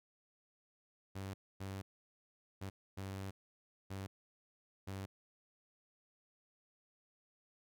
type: tone bursts at uneven times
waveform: sawtooth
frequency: 96.8 Hz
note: G2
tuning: 21 cents flat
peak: -38 dBFS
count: 6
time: 1.15-1.34 / 1.6-1.82 / 2.61-2.7 / 2.97-3.31 / 3.9-4.07 / 4.87-5.06 s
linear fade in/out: 10 ms
effects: none